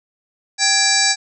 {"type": "harmonic tone with a mistuned harmonic", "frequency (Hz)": 784, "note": "G5", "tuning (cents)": 0, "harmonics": [1, 2, 3, 5, 6, 7, 8, 9, 10], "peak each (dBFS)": [-24, -21, -23, -22, -20, -21, -23, -26, -20], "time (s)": [0.58, 1.16], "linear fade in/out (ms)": 50, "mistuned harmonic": 2, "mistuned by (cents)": 120, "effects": []}